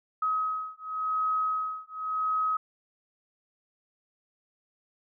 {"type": "beating tone pair", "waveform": "sine", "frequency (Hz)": [1270, 1270.91], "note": ["D#6", "D#6"], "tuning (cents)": [35, 36], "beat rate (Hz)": 0.91, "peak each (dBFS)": -30, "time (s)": [0.22, 2.57], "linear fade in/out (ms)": 5, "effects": []}